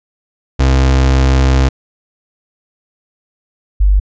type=tone pair in turn; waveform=35% pulse / sine; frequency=66 / 49 Hz; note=C2 / G1; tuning=+16 / 0 cents; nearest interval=perfect fourth; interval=516 cents; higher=first; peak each=-6 dBFS; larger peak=neither; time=0.59-1.69 / 3.8-4 s; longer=first; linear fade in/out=10 ms; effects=resampled to 16000 Hz